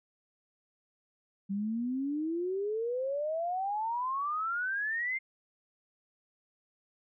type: exponential sweep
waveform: sine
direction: up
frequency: 192.8 to 2130 Hz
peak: -30 dBFS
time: 1.49-5.19 s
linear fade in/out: 20 ms
effects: none